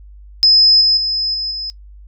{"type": "tone with level steps", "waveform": "sine", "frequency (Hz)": 5100, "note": "D#8", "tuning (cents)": 42, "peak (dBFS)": [-6, -9, -15, -18, -21], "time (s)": [0.43, 1.7], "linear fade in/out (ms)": 0, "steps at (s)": [0.81, 0.97, 1.34, 1.51], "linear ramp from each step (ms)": 2, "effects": ["noise-tail reverb RT60 0.1 s tail -20 dB re dry", "added 50 Hz sine -36 dBFS peak until 2.07 s"]}